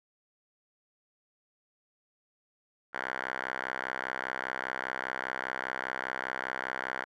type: tone with band-pass filter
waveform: 5% pulse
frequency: 65 Hz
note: C2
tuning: 11 cents flat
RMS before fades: -36 dBFS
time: 2.93-7.05 s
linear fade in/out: 20 ms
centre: 1400 Hz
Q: 5.9
effects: none